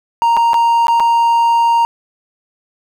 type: tone with dropouts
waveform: triangle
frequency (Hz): 931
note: A#5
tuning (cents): -2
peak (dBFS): -7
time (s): 0.22-1.85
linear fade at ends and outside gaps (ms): 0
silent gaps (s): 0.367-0.372 / 0.533-0.542 / 0.869-0.882 / 0.998-1.003
effects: none